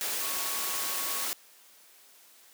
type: tone in noise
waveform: sine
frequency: 1108.7 Hz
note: C#6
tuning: in tune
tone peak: -42 dBFS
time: 0.21-1.25 s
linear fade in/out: 0 ms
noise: white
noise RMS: -32 dBFS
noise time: 0.01-1.33 s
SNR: -13 dB
effects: white hiss -57 dBFS RMS until 2.53 s + high-pass 300 Hz 12 dB/octave